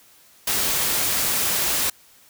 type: noise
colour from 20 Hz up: white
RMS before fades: -22 dBFS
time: 0.47-1.9 s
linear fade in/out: 5 ms
effects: white hiss -53 dBFS RMS until 2.29 s